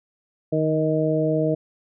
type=harmonic tone with a mistuned harmonic; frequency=156.7 Hz; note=D#3; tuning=13 cents sharp; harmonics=1 / 2 / 3 / 4; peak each=-24 / -24 / -24 / -24 dBFS; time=0.52-1.55 s; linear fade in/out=10 ms; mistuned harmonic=1; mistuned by=-23 cents; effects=none